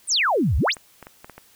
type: exponential two-way sweep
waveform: sine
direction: down then up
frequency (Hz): 9850 to 59.6 to 9850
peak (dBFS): -17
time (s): 0.07-0.75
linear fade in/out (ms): 50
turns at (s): 0.57
type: clicks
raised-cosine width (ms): 0.5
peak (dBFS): -24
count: 6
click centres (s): 0.768 / 1.027 / 1.069 / 1.245 / 1.297 / 1.38
effects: white hiss -55 dBFS RMS until 1.55 s